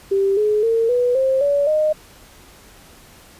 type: tone with pitch steps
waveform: sine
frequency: 392 / 422.6 / 455.5 / 491 / 529.3 / 570.6 / 615.1 Hz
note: G4 / G#4 / A#4 / B4 / C5 / C#5 / D#5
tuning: 0 / +30 / -40 / -10 / +20 / +50 / -20 cents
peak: -14 dBFS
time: 0.11-1.93 s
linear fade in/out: 10 ms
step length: 260 ms
effects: pink hiss -46 dBFS RMS until 3.39 s + resampled to 32000 Hz